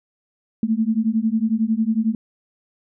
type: beating tone pair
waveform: sine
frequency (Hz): 216.6 / 227.6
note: A3 / A#3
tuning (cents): -27 / -41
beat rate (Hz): 11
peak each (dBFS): -20 / -20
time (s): 0.63-2.15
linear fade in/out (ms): 2
effects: none

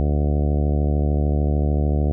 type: harmonic tone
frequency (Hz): 73.42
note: D2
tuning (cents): 0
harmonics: 1 / 2 / 3 / 4 / 5 / 6 / 7 / 8 / 9 / 10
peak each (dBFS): -18 / -24 / -28 / -30 / -32 / -34 / -35 / -36 / -37 / -38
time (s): 0-2.12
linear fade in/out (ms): 0
effects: none

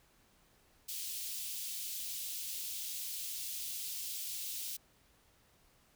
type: high-pass noise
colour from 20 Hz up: white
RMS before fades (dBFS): -41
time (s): 0.88-4.77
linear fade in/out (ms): 10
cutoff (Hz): 2900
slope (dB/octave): 24
effects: pink hiss -68 dBFS RMS until 5.95 s

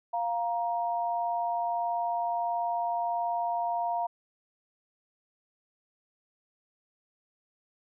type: tone pair together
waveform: sine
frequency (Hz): 698.5 / 940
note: F5 / A#5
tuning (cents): 0 / +14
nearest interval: perfect fourth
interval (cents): 514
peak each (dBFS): -29 / -31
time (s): 0.13-4.07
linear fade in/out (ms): 10
effects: none

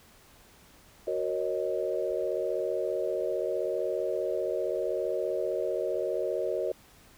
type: chord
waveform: sine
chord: D# minor seventh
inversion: first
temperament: equal with one note detuned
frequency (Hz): 370 / 466.2 / 547 / 622.3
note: F#4 / A#4 / C#5 / D#5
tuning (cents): 0 / 0 / -23 / 0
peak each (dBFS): -33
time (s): 1.07-6.72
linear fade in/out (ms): 5
effects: pink hiss -57 dBFS RMS until 7.17 s

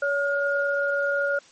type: tone pair together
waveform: sine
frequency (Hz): 565.1 / 1425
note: C#5 / F6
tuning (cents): +33 / +34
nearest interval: octave + major third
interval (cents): 1601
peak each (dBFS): -24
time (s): 0.02-1.39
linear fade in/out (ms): 5
effects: white hiss -53 dBFS RMS until 1.51 s + MP3 32 kbps

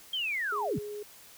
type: linear sweep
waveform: sine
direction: down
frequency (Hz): 3234 to 87.3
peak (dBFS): -29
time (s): 0.13-0.79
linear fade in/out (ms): 5
type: tone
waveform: sine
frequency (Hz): 415.7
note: G#4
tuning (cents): +2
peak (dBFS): -36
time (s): 0.52-1.03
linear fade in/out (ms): 5
effects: white hiss -53 dBFS RMS until 1.37 s

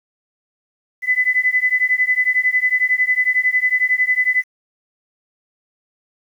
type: beating tone pair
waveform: sine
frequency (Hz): 2001 / 2012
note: B6 / B6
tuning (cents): +22 / +32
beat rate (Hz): 11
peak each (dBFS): -17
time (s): 1.02-4.44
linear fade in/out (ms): 50
effects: 8-bit

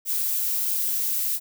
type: noise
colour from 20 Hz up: violet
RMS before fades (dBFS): -25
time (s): 0.05-1.4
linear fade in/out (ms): 50
effects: none

